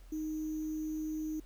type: tone with sample-and-hold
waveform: sine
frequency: 311.1 Hz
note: D#4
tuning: in tune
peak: -34 dBFS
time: 0.12-1.4 s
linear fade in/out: 5 ms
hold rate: 6300 Hz
effects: added 42 Hz sine -50 dBFS peak until 1.45 s + pink hiss -65 dBFS RMS until 1.45 s